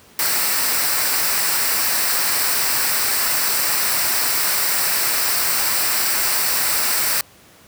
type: noise with comb filter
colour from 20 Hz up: white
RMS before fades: -19 dBFS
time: 0.19-7.21 s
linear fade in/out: 2 ms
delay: 0.3 ms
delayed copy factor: -0.55
effects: pink hiss -48 dBFS RMS until 7.67 s + high-pass 80 Hz 12 dB/octave